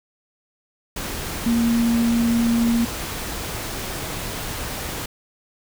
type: tone in noise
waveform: sine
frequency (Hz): 233.1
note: A#3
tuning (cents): 0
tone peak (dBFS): -16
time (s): 1.46-2.85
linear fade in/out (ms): 5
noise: pink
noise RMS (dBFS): -29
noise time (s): 0.96-5.06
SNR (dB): +10
effects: none